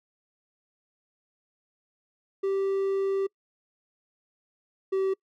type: tone pair in turn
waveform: triangle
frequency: 390 / 384.2 Hz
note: G4 / G4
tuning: -9 / -35 cents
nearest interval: unison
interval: 26 cents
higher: first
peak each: -22 / -21 dBFS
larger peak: second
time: 2.43-3.27 / 4.92-5.14 s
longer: first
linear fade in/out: 10 ms
effects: noise-tail reverb RT60 0.1 s tail -26 dB re dry